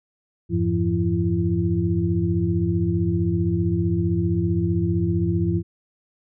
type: tone cluster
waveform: sine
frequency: 88.5 / 103.9 / 172 / 337.3 Hz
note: F2 / G#2 / F3 / E4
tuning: +23 / +1 / -26 / +40 cents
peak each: -25 / -24 / -23 / -25 dBFS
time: 0.49-5.63 s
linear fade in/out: 50 ms
effects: none